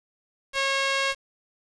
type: tone with band-pass filter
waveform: sawtooth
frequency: 545 Hz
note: C#5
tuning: 29 cents flat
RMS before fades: -25 dBFS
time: 0.53-1.15 s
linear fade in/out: 50 ms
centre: 2700 Hz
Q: 0.92
effects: resampled to 22050 Hz + 7-bit